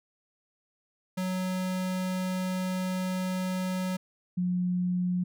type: tone pair in turn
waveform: square / sine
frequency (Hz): 185 / 179.73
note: F#3 / F3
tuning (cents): 0 / +50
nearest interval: minor second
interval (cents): 50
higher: first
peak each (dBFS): -29 / -25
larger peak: second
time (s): 1.17-3.97 / 4.37-5.24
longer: first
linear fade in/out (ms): 10
effects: none